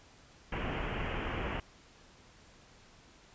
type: low-pass noise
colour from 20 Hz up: pink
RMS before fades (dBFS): -36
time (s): 0.52-1.6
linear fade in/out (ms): 5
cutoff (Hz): 3100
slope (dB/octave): 96
effects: pink hiss -59 dBFS RMS until 3.34 s + resampled to 16000 Hz